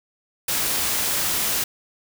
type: noise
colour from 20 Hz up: white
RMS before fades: -23 dBFS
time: 0.48-1.64 s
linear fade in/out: 5 ms
effects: none